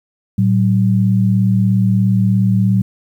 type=tone pair together; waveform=sine; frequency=112.9 / 189.87 Hz; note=A2 / F#3; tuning=+45 / +45 cents; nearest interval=major sixth; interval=900 cents; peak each=-13 dBFS; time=0.38-2.82 s; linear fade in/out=5 ms; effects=8-bit